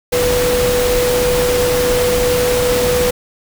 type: tone in noise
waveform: sine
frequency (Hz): 493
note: B4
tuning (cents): -3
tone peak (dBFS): -13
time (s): 0.12-3.11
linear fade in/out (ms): 10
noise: pink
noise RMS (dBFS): -19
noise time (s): 0.12-3.11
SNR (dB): +3
effects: none